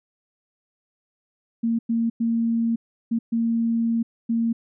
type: tone bursts at uneven times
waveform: sine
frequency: 230 Hz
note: A#3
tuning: 23 cents flat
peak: -19 dBFS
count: 6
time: 1.63-1.79 / 1.89-2.1 / 2.2-2.76 / 3.11-3.19 / 3.32-4.03 / 4.29-4.53 s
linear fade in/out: 10 ms
effects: none